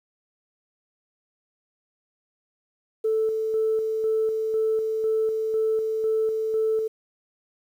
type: tone with tremolo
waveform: sine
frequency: 440 Hz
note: A4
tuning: in tune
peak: -19 dBFS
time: 3.04-6.88 s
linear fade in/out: 10 ms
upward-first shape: square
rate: 2 Hz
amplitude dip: 35%
effects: tanh soft clip ceiling -15 dBFS + 9-bit